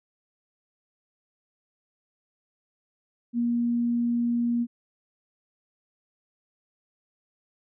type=tone; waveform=sine; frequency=237.4 Hz; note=A#3; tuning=32 cents sharp; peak=-22 dBFS; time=3.33-4.67 s; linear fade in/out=50 ms; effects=none